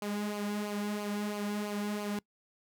sawtooth tone with flanger, 207 Hz, G#3, 5 cents flat, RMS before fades -35 dBFS, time 0.02-2.19 s, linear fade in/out 2 ms, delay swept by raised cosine 0.54 to 3.24 ms, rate 3 Hz, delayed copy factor -0.6, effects noise-tail reverb RT60 0.1 s tail -24 dB re dry

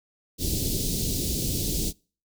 pink band-stop noise, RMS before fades -27 dBFS, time 0.38-1.93 s, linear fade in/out 50 ms, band 400 to 3900 Hz, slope 24 dB/octave, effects noise-tail reverb RT60 0.4 s tail -26 dB re dry

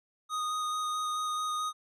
square tone with vibrato, 1241 Hz, D#6, 5 cents flat, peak -31 dBFS, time 0.29-1.73 s, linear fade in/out 50 ms, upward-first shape square, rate 4.6 Hz, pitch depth 8 cents each way, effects low-pass 10000 Hz 12 dB/octave

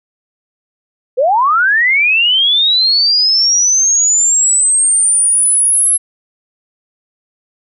sine linear sweep, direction up, 468.2 to 11070 Hz, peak -8 dBFS, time 1.17-5.98 s, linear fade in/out 20 ms, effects none

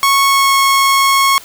sawtooth tone with pitch glide, 1103 to 1094.7 Hz, C#6 to C#6, -9 to -22 cents, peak -5 dBFS, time 0.03-1.38 s, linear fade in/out 0 ms, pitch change -13 cents, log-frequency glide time 0.24-0.55 s, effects white hiss -37 dBFS RMS until 1.44 s

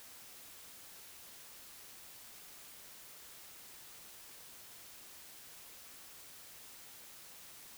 silence, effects white hiss -54 dBFS RMS until 7.77 s

